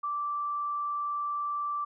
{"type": "tone", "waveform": "sine", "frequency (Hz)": 1169, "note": "D6", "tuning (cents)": -8, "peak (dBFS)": -29, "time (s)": [0.03, 1.85], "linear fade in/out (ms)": 10, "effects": []}